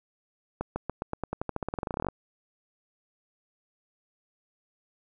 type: accelerating click train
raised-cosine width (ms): 1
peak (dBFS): -16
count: 24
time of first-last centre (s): 0.61-2.086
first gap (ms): 150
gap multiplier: 0.91
effects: none